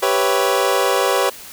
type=chord; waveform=25% pulse; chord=C# half-diminished seventh; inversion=second; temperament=equal; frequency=392 / 493.9 / 554.4 / 659.3 Hz; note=G4 / B4 / C#5 / E5; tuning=0 / 0 / 0 / 0 cents; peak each=-16 / -16 / -16 / -22 dBFS; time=0.02-1.3 s; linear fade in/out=10 ms; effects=white hiss -37 dBFS RMS until 1.52 s